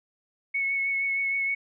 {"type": "tone with vibrato", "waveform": "sine", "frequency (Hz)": 2204, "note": "C#7", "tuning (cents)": -11, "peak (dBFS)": -24, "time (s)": [0.54, 1.55], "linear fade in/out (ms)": 10, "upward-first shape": "triangle", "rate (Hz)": 6.4, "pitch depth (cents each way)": 19, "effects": []}